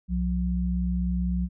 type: tone pair together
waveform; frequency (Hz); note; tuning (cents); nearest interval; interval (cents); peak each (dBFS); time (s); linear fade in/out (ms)
sine; 63.43 / 179.4; B1 / F3; +47 / +47; octave + tritone; 1800; -26; 0.08-1.49; 50
effects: none